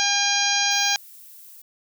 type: harmonic tone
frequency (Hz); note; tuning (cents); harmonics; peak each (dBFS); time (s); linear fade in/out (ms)
807; G#5; -50; 1 / 2 / 3 / 4 / 5 / 6 / 7 / 8; -27 / -27 / -27 / -27 / -27 / -27 / -27 / -27; 0-0.96; 0
type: noise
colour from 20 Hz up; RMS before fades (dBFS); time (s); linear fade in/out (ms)
violet; -45; 0.71-1.62; 5
effects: none